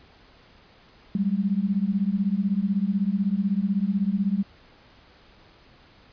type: beating tone pair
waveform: sine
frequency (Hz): 189.8 / 205.8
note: F#3 / G#3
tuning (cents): +44 / -16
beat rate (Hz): 16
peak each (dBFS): -24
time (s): 1.15-4.43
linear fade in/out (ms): 2
effects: pink hiss -54 dBFS RMS until 6.12 s + resampled to 11025 Hz